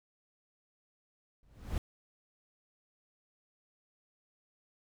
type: noise with exponential growth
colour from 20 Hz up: brown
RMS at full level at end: -30 dBFS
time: 1.43-1.78 s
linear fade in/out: 1 ms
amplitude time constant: 76 ms
effects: none